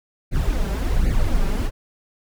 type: noise with flanger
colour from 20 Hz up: brown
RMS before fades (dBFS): -19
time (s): 0.31-1.71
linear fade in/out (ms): 50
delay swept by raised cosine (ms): 0.45 to 5.15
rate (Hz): 1.3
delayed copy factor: +0.75
effects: none